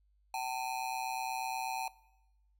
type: ring-modulated tone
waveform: square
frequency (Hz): 830.6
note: G#5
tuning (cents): 0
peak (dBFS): -32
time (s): 0.34-1.88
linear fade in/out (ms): 2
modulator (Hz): 64.1
effects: noise-tail reverb RT60 0.9 s tail -20 dB re dry + added 50 Hz sine -67 dBFS peak until 2.59 s